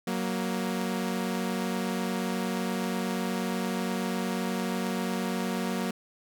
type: tone pair together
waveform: sawtooth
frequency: 186.04 / 234.4 Hz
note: F#3 / A#3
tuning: +10 / +10 cents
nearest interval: major third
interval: 400 cents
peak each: -27 dBFS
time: 0.07-5.91 s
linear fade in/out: 5 ms
effects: none